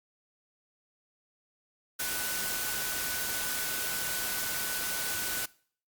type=tone in noise; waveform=sine; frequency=1494 Hz; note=F#6; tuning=16 cents sharp; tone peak=-39 dBFS; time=1.99-5.46 s; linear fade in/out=10 ms; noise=white; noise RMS=-33 dBFS; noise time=1.99-5.46 s; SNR=-9 dB; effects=noise-tail reverb RT60 0.5 s tail -22 dB re dry + Opus 48 kbps